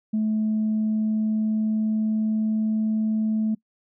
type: tone with pitch glide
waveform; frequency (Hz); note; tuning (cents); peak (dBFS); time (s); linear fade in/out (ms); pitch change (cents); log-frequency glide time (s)
sine; 216.5 to 217.9; A3 to A3; -28 to -17; -19; 0.13-3.55; 10; +11; 0.58-2.99
effects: noise-tail reverb RT60 0.1 s tail -23 dB re dry + tanh soft clip ceiling -17 dBFS